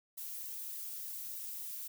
violet noise with flanger, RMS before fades -43 dBFS, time 0.17-1.88 s, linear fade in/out 10 ms, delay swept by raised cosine 1 to 3 ms, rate 3.4 Hz, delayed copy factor +0.5, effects none

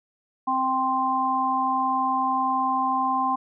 harmonic tone, 261.6 Hz, C4, in tune, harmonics 1 / 3 / 4, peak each -30 / -25 / -23 dBFS, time 0.47-3.36 s, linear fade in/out 10 ms, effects none

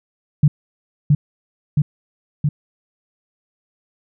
sine tone with echo, 146.83 Hz, D3, in tune, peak -7 dBFS, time 0.43-0.48 s, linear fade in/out 5 ms, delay 670 ms, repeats 3, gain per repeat -2 dB, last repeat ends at 2.49 s, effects none

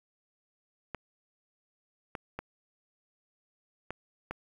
clicks, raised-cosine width 0.5 ms, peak -21 dBFS, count 5, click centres 0.947 / 2.152 / 2.39 / 3.906 / 4.31 s, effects 9-bit

